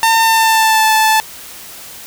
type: tone with pitch glide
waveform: sawtooth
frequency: 904 to 875.2 Hz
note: A5 to A5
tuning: +47 to -9 cents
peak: -5 dBFS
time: 0.03-1.2 s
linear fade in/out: 0 ms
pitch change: -56 cents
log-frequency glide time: 0.21-0.87 s
effects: white hiss -33 dBFS RMS until 2.06 s